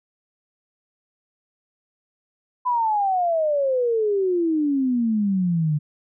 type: exponential sweep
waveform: sine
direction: down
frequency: 1011 to 145.8 Hz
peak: -18 dBFS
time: 2.65-5.79 s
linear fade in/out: 20 ms
effects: none